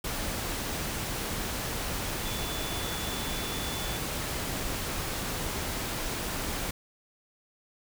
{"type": "tone in noise", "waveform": "sine", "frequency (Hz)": 3463, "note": "A7", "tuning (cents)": -28, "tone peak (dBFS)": -40, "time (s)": [2.25, 3.98], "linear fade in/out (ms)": 5, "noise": "pink", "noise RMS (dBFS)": -33, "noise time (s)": [0.04, 6.71], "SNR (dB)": -10, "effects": []}